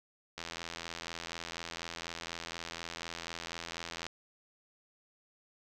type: click train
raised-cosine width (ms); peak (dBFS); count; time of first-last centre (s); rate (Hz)
0.2; -22; 311; 0.38-4.066; 84.1
effects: none